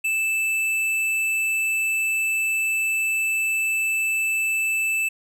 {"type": "tone with tanh clipping", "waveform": "sine", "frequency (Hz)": 2637, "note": "E7", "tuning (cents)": 0, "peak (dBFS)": -22, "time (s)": [0.04, 5.09], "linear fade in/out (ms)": 10, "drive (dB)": 13, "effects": []}